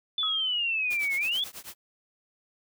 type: exponential two-way sweep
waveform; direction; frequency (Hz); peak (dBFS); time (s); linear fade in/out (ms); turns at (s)
sine; down then up; 3520 to 2147 to 3520; -25; 0.18-1.44; 2; 1.16
type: tone with exponential decay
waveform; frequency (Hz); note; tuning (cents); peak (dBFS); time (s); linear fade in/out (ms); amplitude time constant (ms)
sine; 1276; D#6; +43; -30; 0.23-0.59; 1; 78
type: noise with tremolo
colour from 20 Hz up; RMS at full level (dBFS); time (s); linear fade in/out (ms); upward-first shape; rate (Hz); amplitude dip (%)
white; -39; 0.9-1.75; 10; triangle; 9.2; 100
effects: none